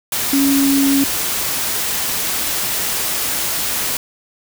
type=tone in noise; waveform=sine; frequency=276.1 Hz; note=C#4; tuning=7 cents flat; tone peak=-12 dBFS; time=0.33-1.04 s; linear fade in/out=2 ms; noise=white; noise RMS=-20 dBFS; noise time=0.12-3.97 s; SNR=+5 dB; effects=none